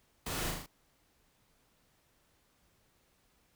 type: noise with echo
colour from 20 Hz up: pink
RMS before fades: -38 dBFS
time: 0.26-0.51 s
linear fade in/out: 5 ms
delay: 38 ms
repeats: 4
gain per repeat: -3 dB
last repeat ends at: 0.662 s
effects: pink hiss -71 dBFS RMS until 3.55 s